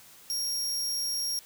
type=tone; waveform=sawtooth; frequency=5588 Hz; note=F8; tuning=in tune; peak=-26 dBFS; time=0.3-1.39 s; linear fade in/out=0 ms; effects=white hiss -53 dBFS RMS until 1.45 s